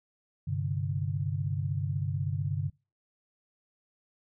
sine chord, G suspended fourth, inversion none, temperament equal, 98 / 130.81 / 146.83 Hz, G2 / C3 / D3, 0 / 0 / 0 cents, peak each -32 / -34 / -32 dBFS, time 0.47-2.7 s, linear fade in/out 10 ms, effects noise-tail reverb RT60 0.3 s tail -25 dB re dry

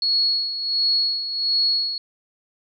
sine tone with tremolo, 4345 Hz, C#8, 35 cents flat, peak -16 dBFS, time 0.02-1.98 s, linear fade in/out 2 ms, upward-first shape sine, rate 1.4 Hz, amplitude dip 65%, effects none

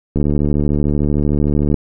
click train, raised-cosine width 3 ms, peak -4 dBFS, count 117, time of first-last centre 0.16-1.743 s, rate 73.3 Hz, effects none

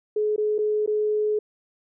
sine tone with dropouts, 424.3 Hz, G#4, 37 cents sharp, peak -20 dBFS, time 0.16-1.39 s, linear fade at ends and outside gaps 5 ms, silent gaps 0.362-0.379 / 0.582-0.587 / 0.862-0.875 s, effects none

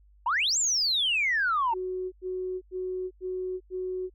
sine exponential two-way sweep, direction up then down, 880 to 7650 to 880 Hz, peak -22 dBFS, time 0.26-1.74 s, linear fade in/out 5 ms, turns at 0.58 s
sine tone bursts, 369.6 Hz, F#4, 2 cents flat, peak -29 dBFS, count 5, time 1.72-4.1 s, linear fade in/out 50 ms, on 400 ms, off 95 ms
effects tanh soft clip ceiling -18 dBFS + added 50 Hz sine -55 dBFS peak until 4.14 s

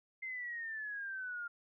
sine exponential sweep, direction down, 2093 to 1396.9 Hz, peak -39 dBFS, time 0.22-1.48 s, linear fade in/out 10 ms, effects none

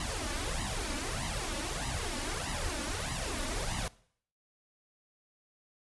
pink noise with flanger, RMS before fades -35 dBFS, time 0-3.88 s, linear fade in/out 2 ms, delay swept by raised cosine 1 to 3.5 ms, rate 1.6 Hz, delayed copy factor +0.8, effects noise-tail reverb RT60 0.6 s tail -21 dB re dry + resampled to 24000 Hz

